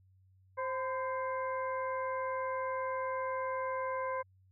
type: harmonic tone with a mistuned harmonic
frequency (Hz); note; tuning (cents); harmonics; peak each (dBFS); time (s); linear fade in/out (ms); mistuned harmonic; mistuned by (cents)
526; C5; +9; 1 / 2 / 3 / 4; -36 / -36 / -45 / -47; 0.57-4.23; 20; 2; -54
effects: added 94 Hz sine -62 dBFS peak until 4.51 s